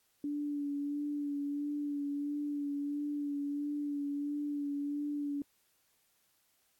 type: tone with vibrato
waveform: sine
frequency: 288.8 Hz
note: D4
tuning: 29 cents flat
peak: -33 dBFS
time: 0.24-5.42 s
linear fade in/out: 2 ms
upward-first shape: sine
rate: 1.5 Hz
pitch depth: 23 cents each way
effects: white hiss -73 dBFS RMS until 6.79 s + AAC 64 kbps